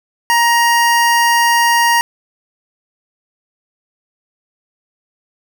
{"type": "tone", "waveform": "25% pulse", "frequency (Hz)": 940, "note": "A#5", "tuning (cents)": 14, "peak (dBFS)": -6, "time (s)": [0.3, 2.01], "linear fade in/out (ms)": 0, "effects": []}